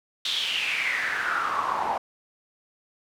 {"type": "noise with band-pass filter sweep", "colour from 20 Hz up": "pink", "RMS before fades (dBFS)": -27, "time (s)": [0.25, 1.98], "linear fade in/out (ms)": 5, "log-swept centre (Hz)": [3700, 800], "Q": 6.4, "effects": []}